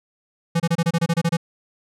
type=tone bursts; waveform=square; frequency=167.9 Hz; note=E3; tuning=32 cents sharp; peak=-17 dBFS; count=11; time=0.55-1.37 s; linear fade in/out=10 ms; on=50 ms; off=27 ms; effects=low-pass 10000 Hz 12 dB/octave